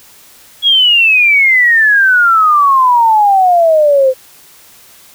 sine exponential sweep, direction down, 3357 to 510 Hz, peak -5 dBFS, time 0.62-4.14 s, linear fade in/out 50 ms, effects white hiss -41 dBFS RMS until 5.14 s

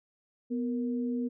sine tone pair together, 246.9 / 466.1 Hz, B3 / A#4, 0 / 0 cents, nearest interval major seventh, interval 1100 cents, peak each -29 / -38 dBFS, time 0.5-1.29 s, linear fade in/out 20 ms, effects none

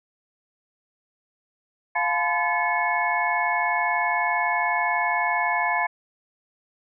sine tone cluster, 701 / 859 / 1011 / 1728 / 2191 Hz, F5 / A5 / B5 / A6 / C#7, +6 / -42 / +40 / -32 / -21 cents, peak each -27 dBFS, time 1.95-5.87 s, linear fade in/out 10 ms, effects none

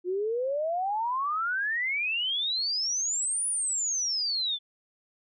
sine exponential two-way sweep, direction up then down, 349.2 to 9900 to 3453 Hz, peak -26 dBFS, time 0.04-4.59 s, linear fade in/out 50 ms, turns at 3.47 s, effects none

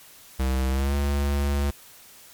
square tone with pitch glide, 65.4 to 70.91 Hz, C2 to C#2, 0 to +40 cents, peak -22 dBFS, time 0.39-1.71 s, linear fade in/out 10 ms, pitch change +140 cents, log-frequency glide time 0.69-0.95 s, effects white hiss -49 dBFS RMS until 2.33 s + MP3 96 kbps

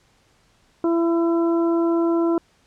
harmonic tone, 335.5 Hz, E4, 31 cents sharp, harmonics 1 / 2 / 3 / 4, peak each -17 / -28 / -31 / -34 dBFS, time 0.84-2.38 s, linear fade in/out 2 ms, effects pink hiss -60 dBFS RMS until 2.66 s + low-pass 8000 Hz 12 dB/octave

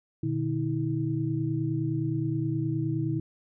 sine tone cluster, 120.8 / 150.4 / 322.1 Hz, B2 / D3 / E4, -38 / +42 / -40 cents, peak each -30 dBFS, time 0.23-3.2 s, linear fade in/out 5 ms, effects none

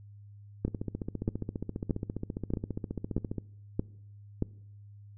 two click trains, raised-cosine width 3 ms, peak -15 / -21 dBFS, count 7 / 41, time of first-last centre 0.65-4.424 / 0.68-3.383 s, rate 1.59 / 14.8 Hz, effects noise-tail reverb RT60 0.8 s tail -23 dB re dry + added 102 Hz sine -48 dBFS peak until 5.17 s

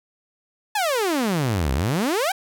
sawtooth exponential two-way sweep, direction down then up, 880 to 61.74 to 812 Hz, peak -16 dBFS, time 0.75-2.32 s, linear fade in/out 5 ms, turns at 1.73 s, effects none

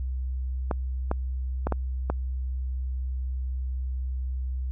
clicks, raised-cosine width 1 ms, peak -12 dBFS, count 5, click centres 0.712 / 1.114 / 1.67 / 1.723 / 2.1 s, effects added 64 Hz sine -27 dBFS peak until 4.71 s

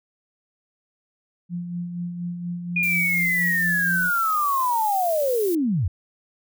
sine tone with tremolo, 174.61 Hz, F3, in tune, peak -25 dBFS, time 1.49-4.11 s, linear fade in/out 50 ms, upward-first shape sine, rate 4.2 Hz, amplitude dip 45%
sine linear sweep, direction down, 2456 to 73.2 Hz, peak -19 dBFS, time 2.76-5.88 s, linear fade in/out 5 ms
violet noise, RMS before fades -33 dBFS, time 2.83-5.55 s, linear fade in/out 2 ms
effects none

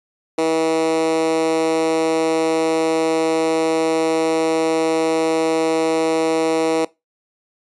10% pulse tone with high-pass filter, 161.2 Hz, E3, 38 cents flat, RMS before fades -18 dBFS, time 0.38-6.85 s, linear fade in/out 5 ms, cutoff 390 Hz, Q 5.5, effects noise-tail reverb RT60 0.2 s tail -20 dB re dry + resampled to 24000 Hz

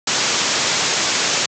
white low-pass noise, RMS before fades -19 dBFS, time 0.07-1.46 s, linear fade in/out 5 ms, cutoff 7400 Hz, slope 96 dB/octave, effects high-pass 150 Hz 12 dB/octave

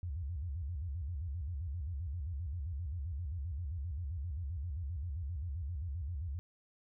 sine tone with vibrato, 77.78 Hz, D#2, in tune, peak -36 dBFS, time 0.03-6.39 s, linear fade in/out 0 ms, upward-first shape square, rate 7.6 Hz, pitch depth 220 cents each way, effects none

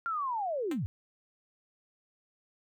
sine linear sweep, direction down, 1402 to 77.78 Hz, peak -30 dBFS, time 0.06-0.86 s, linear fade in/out 0 ms
5% pulse tone with exponential decay, 261.6 Hz, C4, in tune, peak -26 dBFS, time 0.71-0.8 s, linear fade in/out 2 ms, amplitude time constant 18 ms
effects none

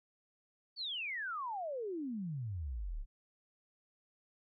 sine exponential sweep, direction down, 4621 to 30.63 Hz, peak -37 dBFS, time 0.76-3.06 s, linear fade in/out 50 ms, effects none

